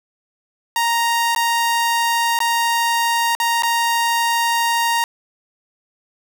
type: tone with dropouts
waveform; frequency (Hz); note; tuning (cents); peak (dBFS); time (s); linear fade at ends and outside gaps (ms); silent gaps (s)
sawtooth; 932.3; A#5; 0; -12; 0.76-5.04; 1; 1.349-1.361 / 2.39-2.403 / 3.351-3.4 / 3.623-3.633
effects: none